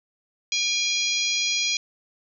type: harmonic tone with a mistuned harmonic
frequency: 823 Hz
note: G#5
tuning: 16 cents flat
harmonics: 3 / 4 / 5 / 6 / 7 / 8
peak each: -27 / -28 / -29 / -30 / -30 / -31 dBFS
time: 0.52-1.77 s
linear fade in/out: 2 ms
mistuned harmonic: 3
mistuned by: -42 cents
effects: none